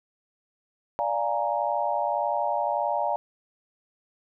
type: chord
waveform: sine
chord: Bb dominant seventh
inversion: first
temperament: equal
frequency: 587.3 / 698.5 / 830.6 / 932.3 Hz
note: D5 / F5 / Ab5 / Bb5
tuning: 0 / 0 / 0 / 0 cents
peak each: -29 dBFS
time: 0.99-3.16 s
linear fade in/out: 0 ms
effects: none